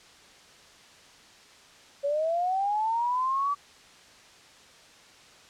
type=linear sweep; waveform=sine; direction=up; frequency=554.4 to 1158 Hz; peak=-24 dBFS; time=2.03-3.55 s; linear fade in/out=20 ms; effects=white hiss -53 dBFS RMS until 5.49 s + low-pass 6000 Hz 12 dB/octave

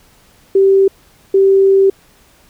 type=tone pair in turn; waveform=sine; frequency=388.7 / 388.7 Hz; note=G4 / G4; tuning=-15 / -15 cents; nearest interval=unison; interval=0 cents; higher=neither; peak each=-6 dBFS; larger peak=neither; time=0.55-0.88 / 1.34-1.9 s; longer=second; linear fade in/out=5 ms; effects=pink hiss -49 dBFS RMS until 2.49 s

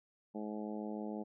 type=harmonic tone; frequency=106.2 Hz; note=G#2; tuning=39 cents sharp; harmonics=2 / 3 / 4 / 5 / 6 / 7 / 8; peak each=-41 / -45 / -47 / -49 / -51 / -52 / -53 dBFS; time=0.34-1.24 s; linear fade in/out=20 ms; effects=none

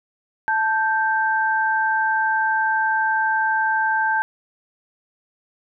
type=tone pair together; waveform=sine; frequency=880 / 1568 Hz; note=A5 / G6; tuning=0 / 0 cents; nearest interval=minor seventh; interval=1000 cents; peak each=-20 dBFS; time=0.48-4.22 s; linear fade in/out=0 ms; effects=none

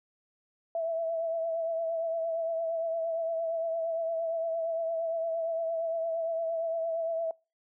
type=tone with vibrato; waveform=sine; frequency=659.3 Hz; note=E5; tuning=in tune; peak=-28 dBFS; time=0.75-7.31 s; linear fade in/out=2 ms; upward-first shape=triangle; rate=8.7 Hz; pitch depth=38 cents each way; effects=noise-tail reverb RT60 0.3 s tail -25 dB re dry

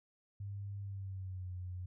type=tone with pitch glide; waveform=sine; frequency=100 to 90.65 Hz; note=G2 to F#2; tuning=+35 to -35 cents; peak=-40 dBFS; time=0.4-1.86 s; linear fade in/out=5 ms; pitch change=-170 cents; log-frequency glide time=0.81-1.51 s; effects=none

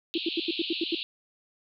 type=band-pass noise; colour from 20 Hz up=pink; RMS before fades=-34 dBFS; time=0.14-1.03 s; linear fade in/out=0 ms; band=2600 to 4300 Hz; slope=96 dB/octave
type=tone bursts; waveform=sine; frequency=333.8 Hz; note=E4; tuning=22 cents sharp; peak=-24 dBFS; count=8; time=0.15-0.95 s; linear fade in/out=5 ms; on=30 ms; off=80 ms
effects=none

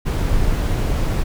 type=noise; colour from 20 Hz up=brown; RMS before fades=-18 dBFS; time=0.05-1.24 s; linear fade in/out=20 ms; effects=none

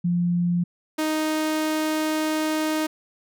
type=tone pair in turn; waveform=sine / sawtooth; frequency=174.61 / 311.1 Hz; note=F3 / D#4; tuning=0 / 0 cents; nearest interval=minor seventh; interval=1000 cents; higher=second; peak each=-19 / -18 dBFS; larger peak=second; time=0.04-0.64 / 0.98-2.87 s; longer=second; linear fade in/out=10 ms; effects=none

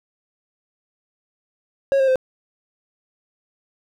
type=tone with pitch steps; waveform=triangle; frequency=548 / 533.3 / 519 Hz; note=C#5 / C5 / C5; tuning=-20 / +33 / -14 cents; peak=-12 dBFS; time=1.92-2.157 s; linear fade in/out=0 ms; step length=79 ms; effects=none

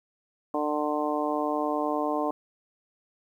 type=harmonic tone; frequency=149.7 Hz; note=D3; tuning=33 cents sharp; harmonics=2 / 3 / 4 / 5 / 6 / 7; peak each=-30 / -33 / -31 / -32 / -35 / -33 dBFS; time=0.54-2.31 s; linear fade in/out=2 ms; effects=10-bit

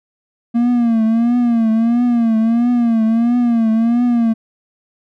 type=tone with vibrato; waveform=triangle; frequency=232.3 Hz; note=A#3; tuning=6 cents flat; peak=-9 dBFS; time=0.54-4.34 s; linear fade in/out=20 ms; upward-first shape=triangle; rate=1.5 Hz; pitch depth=100 cents each way; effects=none

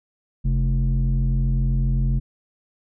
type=tone with low-pass filter; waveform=square; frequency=43.86 Hz; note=F1; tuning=8 cents sharp; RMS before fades=-20 dBFS; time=0.44-2.2 s; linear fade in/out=20 ms; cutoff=170 Hz; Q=8.5; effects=none

